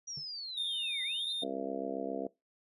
sine linear two-way sweep, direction down then up, 5810 to 1975.5 to 4183 Hz, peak -39 dBFS, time 0.07-1.33 s, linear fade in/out 10 ms, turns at 1.03 s
triangle tone with exponential decay, 145.4 Hz, D3, 17 cents flat, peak -39 dBFS, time 0.17-0.27 s, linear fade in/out 5 ms, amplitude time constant 20 ms
triangle tone, 3646 Hz, A#7, 39 cents flat, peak -32 dBFS, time 0.57-1.44 s, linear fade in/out 5 ms
harmonic tone, 67.4 Hz, C#2, 48 cents flat, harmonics 3 / 4 / 5 / 6 / 7 / 8 / 9 / 10, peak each -46 / -40 / -44 / -44 / -40 / -46 / -46 / -41 dBFS, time 1.42-2.27 s, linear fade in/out 5 ms
effects noise-tail reverb RT60 0.2 s tail -21 dB re dry + resampled to 32000 Hz

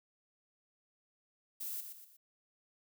violet noise with echo, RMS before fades -41 dBFS, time 1.6-1.81 s, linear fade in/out 10 ms, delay 120 ms, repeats 3, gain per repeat -7 dB, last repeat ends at 2.17 s, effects none

